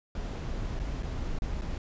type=noise with dropouts; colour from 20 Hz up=brown; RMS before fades=-33 dBFS; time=0.15-1.78 s; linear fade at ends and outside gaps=2 ms; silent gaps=0.792-0.798 / 1.026-1.03 / 1.388-1.42 / 1.613-1.618 s; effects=resampled to 16000 Hz